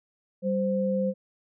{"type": "tone pair together", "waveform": "sine", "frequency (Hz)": [194.5, 519.8], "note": ["G3", "C5"], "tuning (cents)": [-13, -11], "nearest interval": "octave + perfect fourth", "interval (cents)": 1702, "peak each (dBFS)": -26, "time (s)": [0.42, 1.14], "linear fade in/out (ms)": 50, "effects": []}